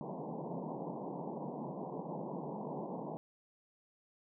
pink band-pass noise, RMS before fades -42 dBFS, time 0.01-3.17 s, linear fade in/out 0 ms, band 140 to 1000 Hz, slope 96 dB/octave, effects none

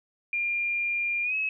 sine tone with pitch glide, 2400 to 2572 Hz, D7 to E7, +37 to -43 cents, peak -25 dBFS, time 0.33-1.49 s, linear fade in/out 2 ms, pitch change +120 cents, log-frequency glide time 1.23-1.35 s, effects none

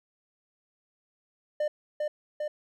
triangle tone with echo, 600 Hz, D5, 37 cents sharp, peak -23 dBFS, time 1.6-1.68 s, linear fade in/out 5 ms, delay 400 ms, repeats 2, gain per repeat -2 dB, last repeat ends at 2.48 s, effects none

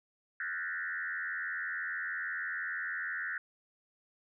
sine tone with frequency modulation, 1661.2 Hz, G#6, in tune, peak -34 dBFS, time 0.4-3.38 s, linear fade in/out 2 ms, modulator 86.2 Hz, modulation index 2.8, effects none

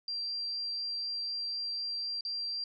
sine tone with dropouts, 4726 Hz, D8, 10 cents sharp, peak -33 dBFS, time 0.08-2.64 s, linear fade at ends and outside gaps 2 ms, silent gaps 2.209-2.25 s, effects none

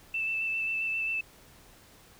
sine tone with vibrato, 2650 Hz, E7, 9 cents sharp, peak -28 dBFS, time 0.14-1.21 s, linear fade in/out 5 ms, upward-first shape square, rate 7.5 Hz, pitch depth 12 cents each way, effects pink hiss -56 dBFS RMS until 2.19 s

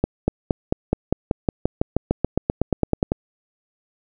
accelerating click train, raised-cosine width 2 ms, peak -4 dBFS, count 21, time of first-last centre 0.04-3.119 s, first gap 240 ms, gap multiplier 0.95, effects none

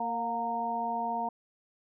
harmonic tone with a mistuned harmonic, 231.1 Hz, A#3, 15 cents flat, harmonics 1 / 2 / 3 / 4, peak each -39 / -43 / -33 / -32 dBFS, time 0-1.29 s, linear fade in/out 5 ms, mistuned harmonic 3, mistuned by +41 cents, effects none

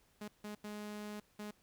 sawtooth tone bursts at uneven times, 209.2 Hz, G#3, 13 cents sharp, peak -39 dBFS, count 4, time 0.21-0.28 / 0.44-0.55 / 0.64-1.2 / 1.39-1.51 s, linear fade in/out 5 ms, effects pink hiss -71 dBFS RMS until 1.62 s

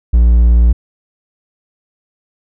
triangle tone, 58.4 Hz, A#1, 4 cents sharp, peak -3 dBFS, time 0.13-0.73 s, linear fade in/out 10 ms, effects none

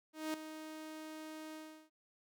sawtooth tone with ADSR envelope, 312.4 Hz, D#4, 7 cents sharp, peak -31 dBFS, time 0.13-1.9 s, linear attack 210 ms, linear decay 3 ms, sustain -11 dB, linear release 360 ms, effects none

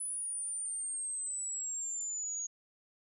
sine exponential sweep, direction down, 10000 to 6645 Hz, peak -35 dBFS, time 0-2.47 s, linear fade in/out 10 ms, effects none

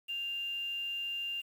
sine tone with quantisation, 2794 Hz, F7, in tune, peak -34 dBFS, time 0.08-1.42 s, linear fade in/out 20 ms, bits 9, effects none

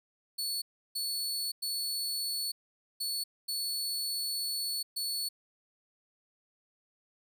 sawtooth tone bursts at uneven times, 4424 Hz, C#8, 4 cents flat, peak -29 dBFS, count 6, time 0.38-0.62 / 0.95-1.52 / 1.62-2.52 / 3-3.24 / 3.48-4.83 / 4.96-5.29 s, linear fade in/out 10 ms, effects none

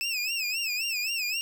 25% pulse tone with vibrato, 2595 Hz, E7, 28 cents flat, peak -24 dBFS, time 0.01-1.41 s, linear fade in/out 0 ms, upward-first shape sine, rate 3.8 Hz, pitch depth 130 cents each way, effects none

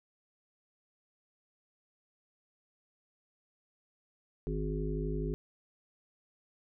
harmonic tone, 51.91 Hz, G#1, in tune, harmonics 1 / 3 / 5 / 7 / 8, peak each -35 / -37 / -41 / -40 / -40 dBFS, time 4.47-5.34 s, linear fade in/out 0 ms, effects none

